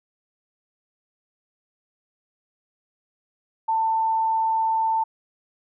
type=tone; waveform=sine; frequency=892 Hz; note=A5; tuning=23 cents sharp; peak=-19 dBFS; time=3.68-5.04 s; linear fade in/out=10 ms; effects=none